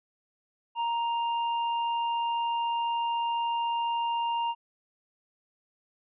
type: tone with hard clipping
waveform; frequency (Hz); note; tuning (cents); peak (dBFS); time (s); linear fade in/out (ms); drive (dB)
triangle; 934; A#5; +3; -28; 0.75-4.55; 50; 11
effects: resampled to 8000 Hz